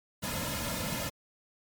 pink noise with comb filter, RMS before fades -34 dBFS, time 0.22-1.1 s, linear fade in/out 20 ms, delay 2.6 ms, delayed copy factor -0.9, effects MP3 96 kbps

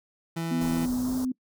30% pulse tone, 165.7 Hz, E3, 9 cents sharp, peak -26 dBFS, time 0.36-0.86 s, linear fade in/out 10 ms
sine tone with pitch glide, 250 to 255.8 Hz, B3 to C4, +21 to -39 cents, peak -25 dBFS, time 0.51-1.32 s, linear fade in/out 5 ms, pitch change +40 cents, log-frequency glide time 1-1.13 s
pink band-stop noise, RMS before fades -38 dBFS, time 0.61-1.25 s, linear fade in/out 2 ms, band 1200 to 4800 Hz, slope 24 dB/octave
effects noise-tail reverb RT60 0.1 s tail -23 dB re dry

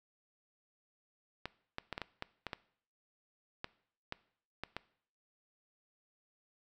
clicks, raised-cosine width 0.3 ms, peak -22 dBFS, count 12, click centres 1.456 / 1.784 / 1.927 / 1.979 / 2.017 / 2.224 / 2.467 / 2.532 / 3.644 / 4.124 / 4.636 / 4.766 s, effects noise-tail reverb RT60 0.6 s tail -20 dB re dry

